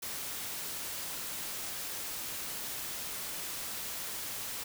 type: noise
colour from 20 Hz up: white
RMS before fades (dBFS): -39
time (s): 0.02-4.64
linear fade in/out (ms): 10
effects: none